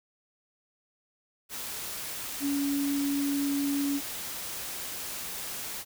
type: tone in noise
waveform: sine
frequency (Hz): 282.1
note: C#4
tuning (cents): +30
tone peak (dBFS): -26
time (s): 2.4-4.01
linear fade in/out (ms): 50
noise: white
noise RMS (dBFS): -37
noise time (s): 1.49-5.85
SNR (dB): +8
effects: none